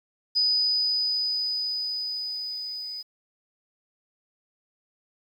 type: tone with level ramp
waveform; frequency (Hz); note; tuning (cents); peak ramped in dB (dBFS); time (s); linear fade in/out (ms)
sine; 4978; D#8; 0; -19 to -33; 0.35-3.03; 20
effects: 9-bit